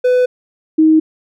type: tone pair in turn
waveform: triangle / sine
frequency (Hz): 500 / 315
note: B4 / D#4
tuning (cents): +21 / +21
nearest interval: minor sixth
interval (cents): 800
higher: first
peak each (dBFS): -7 / -6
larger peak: second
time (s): 0.04-0.26 / 0.78-1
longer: neither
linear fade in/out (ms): 10
effects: none